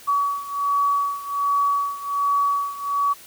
sine beating tone pair, 1134 / 1135.3 Hz, C#6 / C#6, +39 / +41 cents, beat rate 1.3 Hz, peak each -21 / -24 dBFS, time 0.07-3.14 s, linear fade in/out 20 ms, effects white hiss -45 dBFS RMS until 3.26 s

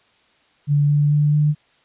sine tone with pitch steps, 145.1 / 146.53 / 147.98 / 149.44 Hz, D3 / D3 / D3 / D3, -21 / -4 / +13 / +30 cents, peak -13 dBFS, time 0.67-1.55 s, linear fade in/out 50 ms, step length 220 ms, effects white hiss -58 dBFS RMS until 1.84 s + resampled to 8000 Hz

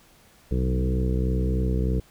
harmonic tone with a mistuned harmonic, 63.2 Hz, B1, 41 cents sharp, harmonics 1 / 2 / 3 / 4 / 5 / 6 / 7 / 8, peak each -23 / -28 / -29 / -38 / -34 / -39 / -33 / -41 dBFS, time 0.51-2 s, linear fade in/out 5 ms, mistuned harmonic 2, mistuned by +21 cents, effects pink hiss -56 dBFS RMS until 2.1 s

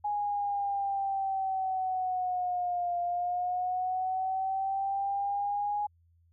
sine linear two-way sweep, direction down then up, 830.6 to 698.5 to 830.6 Hz, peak -28 dBFS, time 0.04-5.87 s, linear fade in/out 10 ms, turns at 2.99 s, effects added 84 Hz sine -62 dBFS peak until 6.32 s

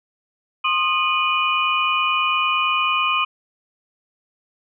sine tone cluster, 1065 / 1234 / 2464 / 2962 Hz, C6 / D#6 / D#7 / F#7, +30 / -15 / -17 / +1 cents, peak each -23 / -22 / -21 / -25 dBFS, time 0.64-3.25 s, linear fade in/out 10 ms, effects none

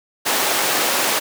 pink high-pass noise, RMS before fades -19 dBFS, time 0.25-1.2 s, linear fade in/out 20 ms, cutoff 440 Hz, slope 12 dB/octave, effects none

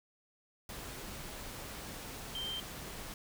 sine tone in noise, 3141 Hz, G7, 3 cents sharp, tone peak -37 dBFS, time 2.35-2.6 s, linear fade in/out 2 ms, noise pink, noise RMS -45 dBFS, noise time 0.69-3.14 s, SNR +5 dB, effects none

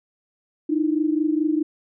sine tone pair together, 303.3 / 328 Hz, D#4 / E4, -44 / -9 cents, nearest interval minor second, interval 135 cents, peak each -20 / -23 dBFS, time 0.69-1.63 s, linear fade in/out 10 ms, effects none

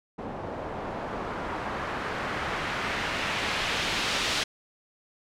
white noise with low-pass filter sweep, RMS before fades -31 dBFS, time 0.18-4.44 s, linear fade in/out 10 ms, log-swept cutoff 600 to 4200 Hz, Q 0.99, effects none

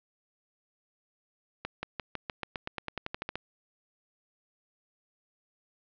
accelerating click train, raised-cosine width 0.3 ms, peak -17 dBFS, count 16, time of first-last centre 1.65-3.356 s, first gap 180 ms, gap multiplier 0.93, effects low-pass 4000 Hz 12 dB/octave

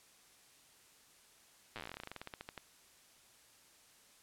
slowing click train, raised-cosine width 0.3 ms, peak -28 dBFS, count 25, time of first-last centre 1.76-2.577 s, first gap 8 ms, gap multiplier 1.11, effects white hiss -64 dBFS RMS until 4.22 s + low-pass 11000 Hz 12 dB/octave

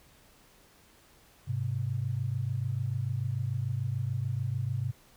sine tone pair together, 103.2 / 130.02 Hz, G#2 / C3, -10 / -11 cents, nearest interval major third, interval 399 cents, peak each -32 / -31 dBFS, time 1.47-4.92 s, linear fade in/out 20 ms, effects pink hiss -60 dBFS RMS until 5.16 s

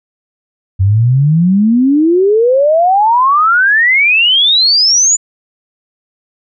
sine exponential sweep, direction up, 92 to 7100 Hz, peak -6 dBFS, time 0.79-5.17 s, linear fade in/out 20 ms, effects none

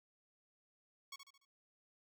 10% pulse tone with echo, 1108.7 Hz, C#6, in tune, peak -38 dBFS, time 1.12-1.16 s, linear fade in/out 5 ms, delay 73 ms, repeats 4, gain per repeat -7 dB, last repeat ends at 1.452 s, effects none

